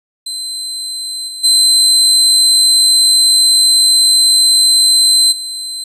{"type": "tone with level steps", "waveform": "30% pulse", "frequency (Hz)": 4074, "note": "C8", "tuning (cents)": -47, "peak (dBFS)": [-17, -21, -4, -18], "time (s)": [0.26, 5.84], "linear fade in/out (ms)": 5, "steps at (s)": [1.27, 1.43, 5.31], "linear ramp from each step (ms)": 20, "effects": ["resampled to 32000 Hz"]}